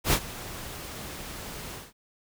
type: noise with ADSR envelope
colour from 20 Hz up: pink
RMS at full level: -21 dBFS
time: 0.04-1.93 s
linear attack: 87 ms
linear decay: 66 ms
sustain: -18 dB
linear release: 190 ms
effects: none